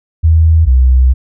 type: tone pair in turn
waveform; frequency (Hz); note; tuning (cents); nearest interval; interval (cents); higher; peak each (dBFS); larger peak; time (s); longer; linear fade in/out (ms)
sine; 80.7 / 64; E2 / C2; -36 / -38; major third; 402; first; -4; neither; 0.23-0.66 / 0.66-1.14; second; 20
effects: none